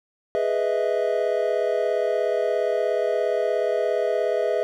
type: chord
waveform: triangle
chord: E major seventh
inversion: first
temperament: equal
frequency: 415.3 / 493.9 / 622.3 / 659.3 Hz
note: G#4 / B4 / D#5 / E5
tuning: 0 / 0 / 0 / 0 cents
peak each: -24 dBFS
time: 0.35-4.63 s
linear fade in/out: 0 ms
effects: none